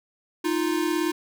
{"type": "tone pair together", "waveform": "square", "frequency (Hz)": [311.1, 349.2], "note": ["D#4", "F4"], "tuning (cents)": [0, 0], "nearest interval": "major second", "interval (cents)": 200, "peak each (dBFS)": -26, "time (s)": [0.44, 1.12], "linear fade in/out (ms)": 10, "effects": []}